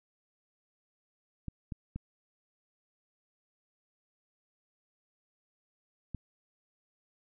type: clicks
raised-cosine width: 5 ms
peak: -25 dBFS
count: 4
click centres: 1.483 / 1.722 / 1.96 / 6.147 s
effects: none